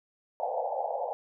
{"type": "band-pass noise", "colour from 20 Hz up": "white", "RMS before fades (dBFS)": -32, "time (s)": [0.4, 1.13], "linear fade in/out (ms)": 0, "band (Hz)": [490, 860], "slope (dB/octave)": 96, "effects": []}